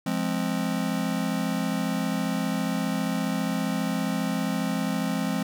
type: chord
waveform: square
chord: F minor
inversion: none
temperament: just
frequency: 174.61 / 209.5 / 261.9 Hz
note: F3 / Ab3 / C4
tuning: 0 / +15 / +2 cents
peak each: -30 dBFS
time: 0.06-5.43 s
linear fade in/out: 5 ms
effects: none